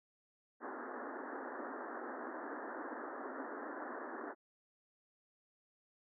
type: band-pass noise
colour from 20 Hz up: pink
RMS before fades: -45 dBFS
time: 0.6-4.35 s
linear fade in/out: 50 ms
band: 240 to 1800 Hz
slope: 96 dB/octave
effects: none